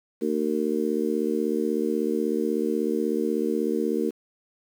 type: harmonic tone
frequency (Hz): 76.3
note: D#2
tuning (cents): -33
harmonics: 3 / 4 / 5 / 6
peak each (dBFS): -28 / -28 / -28 / -28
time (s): 0.21-4.11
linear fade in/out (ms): 20
effects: 8-bit